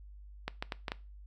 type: clicks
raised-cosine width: 0.3 ms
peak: -18 dBFS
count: 5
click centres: 0.48 / 0.625 / 0.722 / 0.882 / 0.919 s
effects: noise-tail reverb RT60 0.3 s tail -20 dB re dry + added 50 Hz sine -48 dBFS peak until 1.26 s